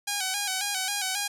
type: tone with vibrato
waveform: 5% pulse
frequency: 784 Hz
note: G5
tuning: in tune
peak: -15 dBFS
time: 0.07-1.28 s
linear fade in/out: 10 ms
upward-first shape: square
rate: 3.7 Hz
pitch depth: 67 cents each way
effects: none